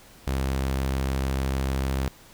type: tone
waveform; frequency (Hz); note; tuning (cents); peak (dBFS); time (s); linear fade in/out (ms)
sawtooth; 66.7; C2; +34; -20; 0.27-2.08; 0
effects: pink hiss -51 dBFS RMS until 2.33 s